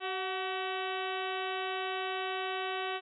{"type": "harmonic tone with a mistuned harmonic", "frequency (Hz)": 379.4, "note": "F#4", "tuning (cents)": 43, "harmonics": [1, 2, 3, 4, 5, 6, 7, 8, 9, 10], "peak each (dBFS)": [-38, -38, -41, -43, -44, -47, -43, -44, -49, -49], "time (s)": [0, 3.01], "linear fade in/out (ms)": 50, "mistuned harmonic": 2, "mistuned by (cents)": -41, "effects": []}